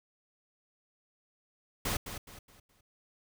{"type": "noise with echo", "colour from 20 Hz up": "pink", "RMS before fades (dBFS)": -32, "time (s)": [1.85, 1.97], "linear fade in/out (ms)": 5, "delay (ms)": 210, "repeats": 4, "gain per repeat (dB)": -9, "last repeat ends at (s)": 2.81, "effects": []}